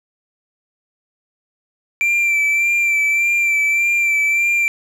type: tone with vibrato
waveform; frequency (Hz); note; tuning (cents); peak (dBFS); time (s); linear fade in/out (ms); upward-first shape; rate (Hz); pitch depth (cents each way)
triangle; 2349; D7; 0; -12; 2.01-4.68; 0; sine; 1.7; 29
effects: none